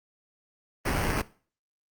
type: noise with sample-and-hold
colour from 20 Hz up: pink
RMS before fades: -27 dBFS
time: 0.85-1.22 s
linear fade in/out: 10 ms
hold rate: 3675 Hz
effects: noise-tail reverb RT60 0.4 s tail -18 dB re dry + Opus 32 kbps